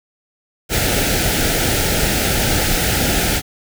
pink band-stop noise, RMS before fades -17 dBFS, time 0.69-3.42 s, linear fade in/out 50 ms, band 880 to 1300 Hz, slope 96 dB/octave, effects none

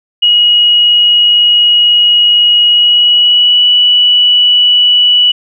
sine tone with pitch glide, 2899 to 2950 Hz, F#7 to F#7, -36 to -6 cents, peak -4 dBFS, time 0.22-5.32 s, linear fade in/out 10 ms, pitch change +30 cents, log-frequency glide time 2.67-3.66 s, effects none

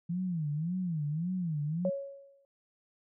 sine tone with vibrato, 164.81 Hz, E3, in tune, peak -30 dBFS, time 0.09-1.9 s, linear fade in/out 10 ms, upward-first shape sine, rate 1.8 Hz, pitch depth 210 cents each way
sine tone with exponential decay, 554.4 Hz, C#5, in tune, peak -26 dBFS, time 1.85-2.45 s, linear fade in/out 1 ms, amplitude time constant 130 ms
effects none

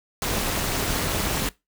pink noise with amplitude modulation, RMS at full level -22 dBFS, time 0.22-1.49 s, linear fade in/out 2 ms, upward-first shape sine, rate 235 Hz, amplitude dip 75%, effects noise-tail reverb RT60 0.2 s tail -20 dB re dry

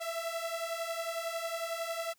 sawtooth beating tone pair, 659.3 / 670.3 Hz, E5 / E5, 0 / +29 cents, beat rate 11 Hz, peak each -34 / -33 dBFS, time 0-2.14 s, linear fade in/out 20 ms, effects white hiss -70 dBFS RMS until 2.18 s

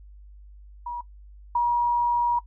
sine tone pair in turn, 960 / 956.3 Hz, B5 / A#5, -49 / +44 cents, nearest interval unison, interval 7 cents, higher first, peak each -29 / -19 dBFS, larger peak second, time 0.86-1.01 / 1.55-2.39 s, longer second, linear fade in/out 5 ms, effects noise-tail reverb RT60 0.1 s tail -18 dB re dry + added 50 Hz sine -44 dBFS peak until 2.46 s

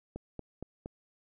click train, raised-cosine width 2 ms, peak -26 dBFS, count 4, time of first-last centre 0.16-0.859 s, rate 4.29 Hz, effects none

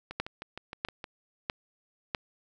two click trains, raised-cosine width 0.3 ms, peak -23 / -13 dBFS, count 7 / 4, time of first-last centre 0.11-1.042 / 0.2-2.148 s, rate 6.44 / 1.54 Hz, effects none

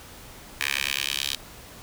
10% pulse tone with high-pass filter sweep, 69.3 Hz, C#2, in tune, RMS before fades -28 dBFS, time 0.61-1.35 s, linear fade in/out 0 ms, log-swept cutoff 2100 to 3500 Hz, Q 2.3, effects pink hiss -45 dBFS RMS until 1.82 s

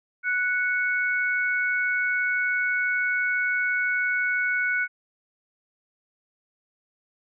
sine tone pair together, 1479.7 / 2217 Hz, F#6 / C#7, 0 / 0 cents, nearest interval perfect fifth, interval 700 cents, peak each -23 / -27 dBFS, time 0.23-4.88 s, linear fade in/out 50 ms, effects none

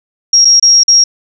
sine tone with dropouts, 5600 Hz, F8, 4 cents sharp, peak -3 dBFS, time 0.33-1.04 s, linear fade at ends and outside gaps 5 ms, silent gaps 0.448-0.452 / 0.598-0.625 / 0.835-0.88 s, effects none

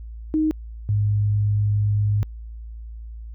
sine tone pair in turn, 311.1 / 103.82 Hz, D#4 / G#2, 0 / 0 cents, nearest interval octave + perfect fifth, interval 1900 cents, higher first, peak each -17 dBFS, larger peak neither, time 0.34-0.51 / 0.89-2.23 s, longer second, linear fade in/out 0 ms, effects added 56 Hz sine -33 dBFS peak until 3.34 s

